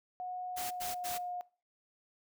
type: tone with pitch glide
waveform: sine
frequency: 729 to 715.6 Hz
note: F#5 to F5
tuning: -26 to +42 cents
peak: -37 dBFS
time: 0.2-1.41 s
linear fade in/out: 0 ms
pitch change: -32 cents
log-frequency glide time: 0.5-1.15 s
type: noise bursts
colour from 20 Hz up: white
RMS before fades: -40 dBFS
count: 3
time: 0.56-1.186 s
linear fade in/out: 20 ms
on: 150 ms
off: 88 ms
effects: noise-tail reverb RT60 0.4 s tail -22 dB re dry